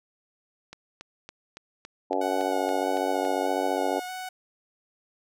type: click train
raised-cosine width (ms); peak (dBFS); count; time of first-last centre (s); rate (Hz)
0.2; -24; 10; 0.73-3.251; 3.57
type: harmonic tone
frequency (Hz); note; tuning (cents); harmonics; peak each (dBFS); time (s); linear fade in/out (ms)
94.6; F#2; +39; 3 / 4 / 5 / 6 / 7 / 8 / 9; -32 / -32 / -32 / -32 / -32 / -32 / -32; 2.1-4; 10
type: tone with vibrato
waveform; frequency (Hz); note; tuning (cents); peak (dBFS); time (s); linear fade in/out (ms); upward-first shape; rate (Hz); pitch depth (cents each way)
sawtooth; 736; F#5; -9; -30; 2.21-4.29; 5; square; 1.6; 15
effects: none